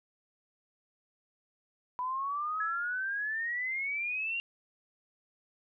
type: exponential sweep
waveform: sine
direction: up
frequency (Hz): 987.8 to 2794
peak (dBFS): -31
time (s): 1.99-4.4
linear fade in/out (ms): 0
type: tone with exponential decay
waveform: sine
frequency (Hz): 1679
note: G#6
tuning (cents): +18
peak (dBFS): -31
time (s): 2.6-3.29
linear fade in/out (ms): 5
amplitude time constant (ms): 150
effects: none